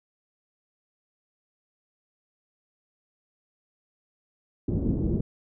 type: low-pass noise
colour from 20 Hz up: white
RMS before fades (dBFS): -26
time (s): 4.68-5.21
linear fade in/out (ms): 5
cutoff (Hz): 310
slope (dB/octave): 24
effects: none